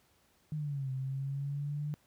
sine linear two-way sweep, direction down then up, 155.56 to 130.81 to 149.6 Hz, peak -33 dBFS, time 0.52-1.94 s, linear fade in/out 0 ms, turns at 0.91 s, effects pink hiss -69 dBFS RMS until 2.06 s + high-pass 60 Hz 12 dB/octave

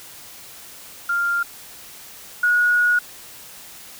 sine tone pair in turn, 1396.9 / 1452 Hz, F6 / F#6, 0 / -33 cents, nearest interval minor second, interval 67 cents, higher second, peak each -18 / -14 dBFS, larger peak second, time 1.09-1.43 / 2.43-2.99 s, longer second, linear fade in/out 5 ms, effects white hiss -41 dBFS RMS until 3.99 s

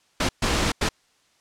pink noise bursts at uneven times, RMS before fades -22 dBFS, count 3, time 0.2-0.29 / 0.42-0.72 / 0.81-0.89 s, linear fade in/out 5 ms, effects white hiss -63 dBFS RMS until 1.4 s + low-pass 7000 Hz 12 dB/octave

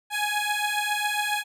15% pulse beating tone pair, 830.6 / 837.9 Hz, G#5 / G#5, 0 / +15 cents, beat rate 7.3 Hz, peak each -21 dBFS, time 0.1-1.44 s, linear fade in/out 50 ms, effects resampled to 32000 Hz

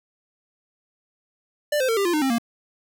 square tone with pitch steps, 592 / 518.4 / 453.9 / 397.4 / 348 / 304.7 / 266.8 / 233.6 Hz, D5 / C5 / A#4 / G4 / F4 / D#4 / C4 / A#3, +14 / -16 / -46 / +24 / -6 / -36 / +34 / +4 cents, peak -20 dBFS, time 1.72-2.384 s, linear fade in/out 5 ms, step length 83 ms, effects none

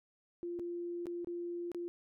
sine tone with dropouts, 346.8 Hz, F4, 12 cents flat, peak -37 dBFS, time 0.43-1.88 s, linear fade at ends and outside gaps 0 ms, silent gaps 0.59-0.596 / 1.057-1.068 / 1.246-1.272 / 1.717-1.747 s, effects none

